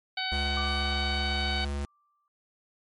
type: harmonic tone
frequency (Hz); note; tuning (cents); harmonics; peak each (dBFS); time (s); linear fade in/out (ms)
753; F#5; +30; 1 / 2 / 3 / 4 / 5 / 6; -36 / -36 / -36 / -36 / -36 / -36; 0.17-1.65; 5
type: tone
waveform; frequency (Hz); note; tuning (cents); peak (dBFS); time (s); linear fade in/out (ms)
square; 71; C#2; +42; -30; 0.32-1.85; 0
type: tone with exponential decay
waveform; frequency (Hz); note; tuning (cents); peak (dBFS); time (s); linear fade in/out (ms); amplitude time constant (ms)
sine; 1174.7; D6; 0; -33; 0.57-2.28; 1; 370
effects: MP3 48 kbps